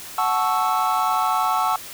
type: chord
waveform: triangle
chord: F# minor seventh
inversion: none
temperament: equal with one note detuned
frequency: 740 / 871.4 / 1108.7 / 1318.5 Hz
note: F#5 / A5 / C#6 / E6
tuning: 0 / -17 / 0 / 0 cents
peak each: -22 dBFS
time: 0.18-1.76 s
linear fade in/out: 2 ms
effects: white hiss -37 dBFS RMS until 1.93 s